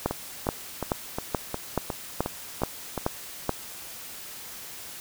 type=two click trains; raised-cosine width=1 ms; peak=-14 / -9 dBFS; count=9 / 9; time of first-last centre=0.11-2.977 / 0.06-3.493 s; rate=2.79 / 2.33 Hz; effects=white hiss -41 dBFS RMS until 5 s

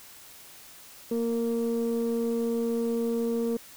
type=tone pair together; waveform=sine; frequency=233.1 / 463 Hz; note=A#3 / A#4; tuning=0 / -12 cents; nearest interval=octave; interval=1188 cents; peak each=-26 dBFS; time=1.11-3.57 s; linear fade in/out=5 ms; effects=tanh soft clip ceiling -21 dBFS + white hiss -49 dBFS RMS until 3.76 s

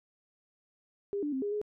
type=tone with pitch steps; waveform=sine; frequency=402.8 / 293.9 / 264.3 / 409.3 / 418.9 Hz; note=G4 / D4 / C4 / G#4 / G#4; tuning=+47 / +1 / +18 / -25 / +15 cents; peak=-30 dBFS; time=1.13-1.615 s; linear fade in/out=0 ms; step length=97 ms; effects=none

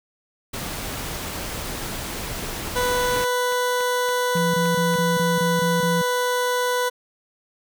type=noise; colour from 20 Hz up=pink; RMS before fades=-30 dBFS; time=0.53-3.25 s; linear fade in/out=10 ms
type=click train; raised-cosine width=0.3 ms; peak=-20 dBFS; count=10; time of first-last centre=2.39-4.94 s; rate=3.53 Hz
type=tone; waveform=20% pulse; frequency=494.9 Hz; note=B4; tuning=4 cents sharp; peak=-15 dBFS; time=2.75-6.9 s; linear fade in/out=20 ms
type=tone bursts; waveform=sine; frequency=172.1 Hz; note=F3; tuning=25 cents flat; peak=-21 dBFS; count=8; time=4.35-6.017 s; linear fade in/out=5 ms; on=190 ms; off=21 ms
effects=none

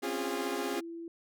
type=chord; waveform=sawtooth; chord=Db major seventh; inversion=third; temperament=equal with one note detuned; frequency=261.6 / 277.2 / 349.2 / 408.6 Hz; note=C4 / Db4 / F4 / Ab4; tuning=0 / 0 / 0 / -28 cents; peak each=-36 / -35 / -33 / -32 dBFS; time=0.02-0.81 s; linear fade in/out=20 ms
type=tone; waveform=sine; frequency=334.8 Hz; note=E4; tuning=27 cents sharp; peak=-39 dBFS; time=0.74-1.08 s; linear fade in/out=2 ms
effects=none

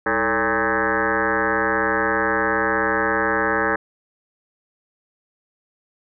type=tone with frequency modulation; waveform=sine; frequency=1046.5 Hz; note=C6; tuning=in tune; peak=-17 dBFS; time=0.06-3.76 s; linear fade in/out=5 ms; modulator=121 Hz; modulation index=6.3; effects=none

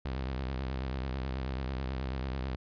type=tone with vibrato; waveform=sawtooth; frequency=65.41 Hz; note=C2; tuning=in tune; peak=-29 dBFS; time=0.05-2.56 s; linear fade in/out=5 ms; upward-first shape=sine; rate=9.2 Hz; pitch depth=99 cents each way; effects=resampled to 11025 Hz

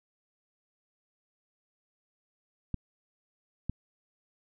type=clicks; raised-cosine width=5 ms; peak=-19 dBFS; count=2; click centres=2.743 / 3.696 s; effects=none

